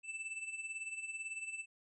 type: tone with tremolo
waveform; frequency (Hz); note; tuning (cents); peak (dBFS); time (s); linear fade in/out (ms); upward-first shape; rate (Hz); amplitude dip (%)
square; 2646; E7; +6; -39; 0.03-1.66; 50; sine; 18; 65
effects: resampled to 22050 Hz